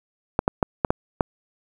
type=clicks; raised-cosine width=1 ms; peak=-4 dBFS; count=6; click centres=0.391 / 0.479 / 0.628 / 0.848 / 0.905 / 1.208 s; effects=7-bit